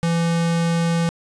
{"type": "tone", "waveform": "square", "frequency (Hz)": 168, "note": "E3", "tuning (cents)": 33, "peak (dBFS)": -18, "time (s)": [0.03, 1.09], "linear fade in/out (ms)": 0, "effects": ["resampled to 22050 Hz", "8-bit"]}